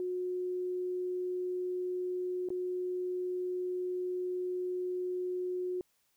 sine tone with dropouts, 363.1 Hz, F#4, 33 cents flat, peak -32 dBFS, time 0-5.81 s, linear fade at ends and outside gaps 1 ms, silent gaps 2.488-2.503 s, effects white hiss -74 dBFS RMS until 6.16 s

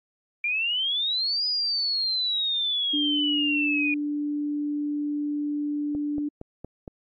sine exponential two-way sweep, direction up then down, 2360 to 4978 to 2441 Hz, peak -23 dBFS, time 0.44-3.94 s, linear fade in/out 2 ms, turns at 1.46 s
sine tone, 293.7 Hz, D4, in tune, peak -25 dBFS, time 2.93-6.29 s, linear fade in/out 10 ms
click train, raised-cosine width 2 ms, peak -24 dBFS, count 5, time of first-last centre 5.95-6.878 s, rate 4.31 Hz
effects AAC 64 kbps

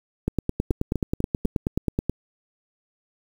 two click trains, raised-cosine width 3 ms, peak -11 / -9 dBFS, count 4 / 18, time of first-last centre 0.71-1.451 / 0.28-2.096 s, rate 4.05 / 9.36 Hz, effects 7-bit

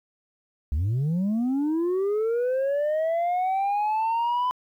sine linear sweep, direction up, 65.4 to 1008 Hz, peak -19 dBFS, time 0.72-4.51 s, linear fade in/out 0 ms, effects tanh soft clip ceiling -21 dBFS + 10-bit

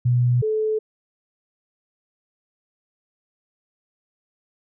sine tone pair in turn, 122.7 / 433.7 Hz, B2 / A4, -11 / -25 cents, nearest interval octave + minor seventh, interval 2186 cents, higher second, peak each -15 / -19 dBFS, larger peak first, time 0.05-0.42 / 0.42-0.79 s, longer neither, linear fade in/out 10 ms, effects none

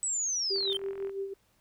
sine linear sweep, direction down, 8030 to 3499 Hz, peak -28 dBFS, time 0.03-0.73 s, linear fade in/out 0 ms
sine tone with tremolo, 392 Hz, G4, in tune, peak -30 dBFS, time 0.5-1.34 s, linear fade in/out 10 ms, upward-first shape sine, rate 6 Hz, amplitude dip 60%
click train, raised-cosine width 0.5 ms, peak -34 dBFS, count 24, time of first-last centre 0.56-1.095 s, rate 43 Hz
triangle tone with exponential growth, 3136 Hz, G7, in tune, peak -24 dBFS, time 0.66-0.77 s, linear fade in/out 5 ms, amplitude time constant 23 ms
effects pink hiss -69 dBFS RMS until 1.6 s

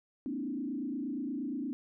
sine tone with frequency modulation, 272 Hz, C#4, 33 cents flat, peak -33 dBFS, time 0.26-1.73 s, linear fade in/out 0 ms, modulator 28.5 Hz, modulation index 1.5, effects none

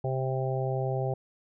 harmonic tone, 131.5 Hz, C3, 9 cents sharp, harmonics 1 / 3 / 4 / 5 / 6, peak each -29 / -34 / -35 / -36 / -37 dBFS, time 0.04-1.14 s, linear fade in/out 5 ms, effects none

